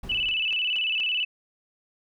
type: noise with exponential decay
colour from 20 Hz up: brown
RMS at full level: -34 dBFS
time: 0.03-0.68 s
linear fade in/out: 5 ms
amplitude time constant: 140 ms
type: tone with vibrato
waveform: sine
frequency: 2794 Hz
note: F7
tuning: in tune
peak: -23 dBFS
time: 0.09-1.25 s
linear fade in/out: 10 ms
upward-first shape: square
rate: 18 Hz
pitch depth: 100 cents each way
type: click train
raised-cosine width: 0.2 ms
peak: -25 dBFS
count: 4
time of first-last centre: 0.29-1.001 s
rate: 4.22 Hz
effects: none